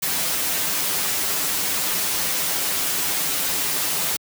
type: noise with comb filter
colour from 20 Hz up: white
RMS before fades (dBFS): -23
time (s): 0.02-4.17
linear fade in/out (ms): 10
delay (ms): 8.6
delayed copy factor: -0.7
effects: high-pass 80 Hz 12 dB/octave